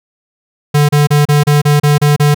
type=tone bursts; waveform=square; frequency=146.83 Hz; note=D3; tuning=in tune; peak=-7 dBFS; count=9; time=0.74-2.346 s; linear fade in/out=10 ms; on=150 ms; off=32 ms; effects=none